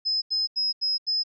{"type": "tone bursts", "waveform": "sine", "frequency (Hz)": 5100, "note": "D#8", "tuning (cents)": 42, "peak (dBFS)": -22, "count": 5, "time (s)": [0.05, 1.236], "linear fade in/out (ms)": 20, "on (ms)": 170, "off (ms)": 84, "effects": []}